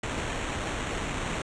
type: noise with sample-and-hold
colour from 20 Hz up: pink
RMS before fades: -32 dBFS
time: 0.03-1.42 s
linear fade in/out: 5 ms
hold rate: 4900 Hz
effects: resampled to 22050 Hz